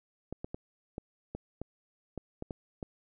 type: clicks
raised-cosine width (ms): 2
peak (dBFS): -24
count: 10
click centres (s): 0.326 / 0.445 / 0.545 / 0.981 / 1.35 / 1.616 / 2.177 / 2.424 / 2.508 / 2.828
effects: none